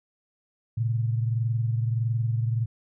sine tone pair together, 113.61 / 135.2 Hz, A#2 / C#3, -44 / -43 cents, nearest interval minor third, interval 301 cents, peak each -23 / -31 dBFS, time 0.77-2.66 s, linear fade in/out 10 ms, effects none

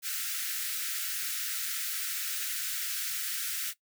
white high-pass noise, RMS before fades -34 dBFS, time 0.02-3.74 s, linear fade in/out 50 ms, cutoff 1300 Hz, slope 96 dB/octave, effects noise-tail reverb RT60 0.1 s tail -17 dB re dry

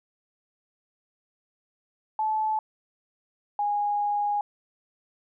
sine tone pair in turn, 867 / 823.9 Hz, A5 / G#5, -26 / -14 cents, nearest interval minor second, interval 88 cents, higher first, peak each -23 dBFS, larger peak neither, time 2.19-2.59 / 3.59-4.41 s, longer second, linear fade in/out 2 ms, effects none

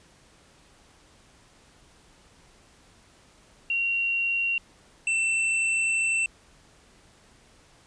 sine / square tone pair in turn, 2751 / 2682 Hz, F7 / E7, -27 / +29 cents, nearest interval unison, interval 44 cents, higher first, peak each -23 dBFS, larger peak neither, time 3.7-4.58 / 5.07-6.26 s, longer second, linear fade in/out 2 ms, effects pink hiss -57 dBFS RMS until 7.86 s + resampled to 22050 Hz

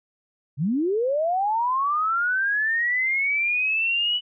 sine linear sweep, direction up, 123.47 to 2974 Hz, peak -20 dBFS, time 0.57-4.21 s, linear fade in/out 50 ms, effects none

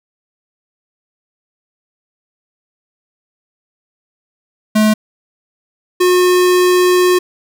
square tone pair in turn, 215 / 361.6 Hz, A3 / F#4, -40 / -40 cents, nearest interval major sixth, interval 900 cents, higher second, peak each -9 dBFS, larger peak neither, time 4.75-4.94 / 6-7.19 s, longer second, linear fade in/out 10 ms, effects none

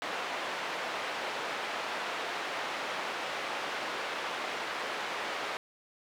pink band-pass noise, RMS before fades -36 dBFS, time 0.02-5.57 s, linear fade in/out 0 ms, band 570 to 3000 Hz, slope 12 dB/octave, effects none

